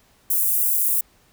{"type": "high-pass noise", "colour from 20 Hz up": "white", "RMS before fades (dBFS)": -20, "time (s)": [0.3, 1.01], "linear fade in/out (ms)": 5, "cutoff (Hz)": 10000, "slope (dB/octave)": 24, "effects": ["pink hiss -58 dBFS RMS until 1.32 s"]}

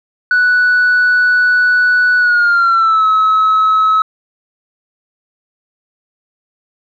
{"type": "tone with pitch glide", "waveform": "sine", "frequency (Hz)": [1480, 1288.4], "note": ["F#6", "E6"], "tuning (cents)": [0, -40], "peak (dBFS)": -6, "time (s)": [0.31, 4.02], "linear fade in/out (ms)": 2, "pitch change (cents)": -240, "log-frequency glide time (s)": [2.18, 3.06], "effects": ["tanh soft clip ceiling -6 dBFS"]}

